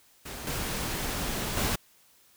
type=noise with level steps; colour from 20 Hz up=pink; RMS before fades=-39 / -32 / -28 dBFS; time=0.25-1.76 s; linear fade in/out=10 ms; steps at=0.47 / 1.57 s; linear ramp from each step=2 ms; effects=white hiss -61 dBFS RMS until 2.36 s